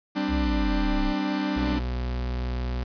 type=chord; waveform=45% pulse; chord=G suspended fourth; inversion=none; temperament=equal with one note detuned; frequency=196 / 261.6 / 296.7 Hz; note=G3 / C4 / D4; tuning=0 / 0 / +18 cents; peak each=-30 / -31 / -27 dBFS; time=0.15-1.8 s; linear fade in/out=20 ms
type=exponential sweep; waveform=sine; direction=down; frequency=71 to 30.19 Hz; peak=-24 dBFS; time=0.28-1.14 s; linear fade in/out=50 ms
type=tone; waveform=40% pulse; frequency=61.74 Hz; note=B1; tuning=in tune; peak=-26 dBFS; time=1.56-2.84 s; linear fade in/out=10 ms
effects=resampled to 11025 Hz + 8-bit